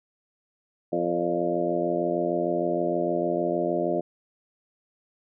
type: harmonic tone with a mistuned harmonic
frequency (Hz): 86.5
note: F2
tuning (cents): -16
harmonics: 2 / 3 / 4 / 5 / 6 / 7 / 8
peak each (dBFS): -34 / -33 / -28 / -32 / -33 / -28 / -32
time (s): 0.92-4.01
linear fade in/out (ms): 10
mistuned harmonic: 6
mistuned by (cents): +47
effects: none